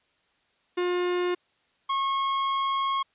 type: tone pair in turn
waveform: 45% pulse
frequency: 356.7 / 1088.8 Hz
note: F4 / C#6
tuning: +37 / -31 cents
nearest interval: octave + perfect fifth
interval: 1932 cents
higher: second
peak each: -24 dBFS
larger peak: neither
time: 0.77-1.35 / 1.89-3.03 s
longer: second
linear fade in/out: 10 ms
effects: white hiss -68 dBFS RMS until 3.14 s + resampled to 8000 Hz